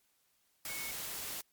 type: tone in noise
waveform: sine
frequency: 2205 Hz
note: C#7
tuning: 10 cents flat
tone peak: -43 dBFS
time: 0.69-0.91 s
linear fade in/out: 2 ms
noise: white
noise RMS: -41 dBFS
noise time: 0.65-1.41 s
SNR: -5 dB
effects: white hiss -74 dBFS RMS until 1.52 s + MP3 96 kbps